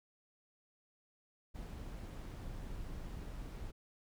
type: noise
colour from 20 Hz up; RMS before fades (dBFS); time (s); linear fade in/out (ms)
brown; -45; 1.54-3.72; 20
effects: none